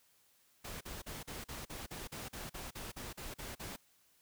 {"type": "noise bursts", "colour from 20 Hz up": "pink", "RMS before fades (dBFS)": -45, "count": 15, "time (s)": [0.64, 3.764], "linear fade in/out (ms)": 10, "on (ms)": 170, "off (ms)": 41, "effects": ["white hiss -70 dBFS RMS until 4.21 s"]}